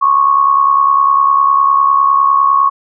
sine tone with amplitude modulation, 1103 Hz, C#6, 9 cents flat, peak -4 dBFS, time 0.01-2.7 s, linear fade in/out 20 ms, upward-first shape sine, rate 69.9 Hz, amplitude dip 65%, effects none

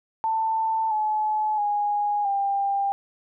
sine tone with pitch steps, 889 / 856.7 / 825.6 / 795.7 Hz, A5 / A5 / G#5 / G5, +18 / -46 / -10 / +26 cents, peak -21 dBFS, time 0.24-2.92 s, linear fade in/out 0 ms, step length 670 ms, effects none

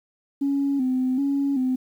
sine tone with vibrato, 267.6 Hz, C4, 39 cents sharp, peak -19 dBFS, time 0.41-1.76 s, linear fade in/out 10 ms, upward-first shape square, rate 1.3 Hz, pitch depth 72 cents each way, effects tanh soft clip ceiling -15 dBFS + 9-bit

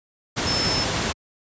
sine tone in noise, 5274 Hz, E8, in tune, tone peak -23 dBFS, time 0.46-0.85 s, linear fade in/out 20 ms, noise pink, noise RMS -23 dBFS, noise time 0.36-1.13 s, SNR -3 dB, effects high-pass 80 Hz 12 dB/octave + resampled to 16000 Hz

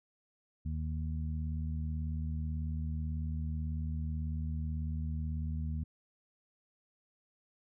harmonic tone, 78.2 Hz, D#2, 9 cents sharp, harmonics 1 / 2 / 3, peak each -34 / -40 / -44 dBFS, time 0.65-5.84 s, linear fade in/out 10 ms, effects none

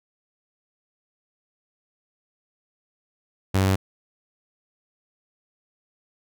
sawtooth tone, 95.8 Hz, G2, 39 cents flat, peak -14 dBFS, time 3.54-3.76 s, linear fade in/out 10 ms, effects none

